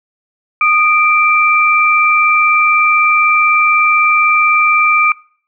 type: tone pair together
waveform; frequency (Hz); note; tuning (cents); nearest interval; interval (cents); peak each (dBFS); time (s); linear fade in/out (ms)
sine; 1235 / 2349; D#6 / D7; -13 / 0; major seventh; 1113; -11; 0.61-5.12; 2
effects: noise-tail reverb RT60 0.5 s tail -23 dB re dry